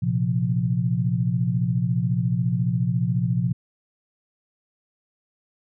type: chord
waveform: sine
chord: Bb suspended second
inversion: none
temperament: equal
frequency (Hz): 116.54 / 130.81 / 174.61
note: Bb2 / C3 / F3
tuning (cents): 0 / 0 / 0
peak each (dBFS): -24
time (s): 0.02-3.53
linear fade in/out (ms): 10
effects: none